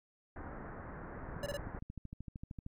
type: low-pass noise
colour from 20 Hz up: pink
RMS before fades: -46 dBFS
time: 0.36-1.79 s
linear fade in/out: 2 ms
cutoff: 1800 Hz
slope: 48 dB/octave
type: click train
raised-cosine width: 5 ms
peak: -32 dBFS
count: 19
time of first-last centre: 1.29-2.664 s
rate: 13.1 Hz
type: tone bursts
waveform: square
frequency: 574 Hz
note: D5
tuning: 40 cents flat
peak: -37 dBFS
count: 3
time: 1.43-1.57 s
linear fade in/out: 2 ms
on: 32 ms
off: 22 ms
effects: AAC 64 kbps